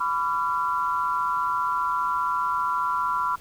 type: tone cluster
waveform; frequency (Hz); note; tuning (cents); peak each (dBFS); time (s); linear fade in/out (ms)
sine; 997 / 1152 / 1370; B5 / D6 / F6; +16 / -34 / -34; -25 / -29 / -27; 0-3.36; 10
effects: pink hiss -50 dBFS RMS until 3.4 s